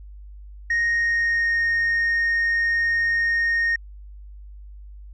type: tone with pitch glide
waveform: sine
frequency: 1864.7 to 1850.8 Hz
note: A#6 to A#6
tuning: 0 to -13 cents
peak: -16 dBFS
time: 0.7-3.76 s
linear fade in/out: 5 ms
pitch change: -13 cents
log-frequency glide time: 0.88-1.62 s
effects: tanh soft clip ceiling -17 dBFS + added 50 Hz sine -38 dBFS peak until 5.13 s